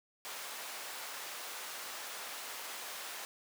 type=high-pass noise; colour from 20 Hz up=pink; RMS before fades=-44 dBFS; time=0.25-3.25 s; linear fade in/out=0 ms; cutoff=760 Hz; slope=12 dB/octave; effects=none